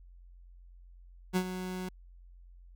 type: tone with ADSR envelope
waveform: 30% pulse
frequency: 184 Hz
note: F#3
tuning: 9 cents flat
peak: -22 dBFS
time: 1.33-1.89 s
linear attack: 33 ms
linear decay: 68 ms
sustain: -11 dB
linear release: 7 ms
effects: added 44 Hz sine -51 dBFS peak until 2.75 s